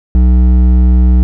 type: tone with hard clipping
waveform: sine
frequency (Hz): 61.8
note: B1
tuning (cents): +2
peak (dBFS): -6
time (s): 0.15-1.23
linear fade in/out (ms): 0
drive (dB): 9
effects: none